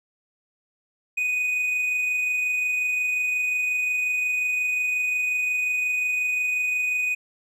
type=tone with amplitude modulation; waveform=triangle; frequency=2489 Hz; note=D#7; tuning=in tune; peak=-19 dBFS; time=1.17-7.15 s; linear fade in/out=10 ms; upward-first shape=sine; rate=25.6 Hz; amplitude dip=25%; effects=none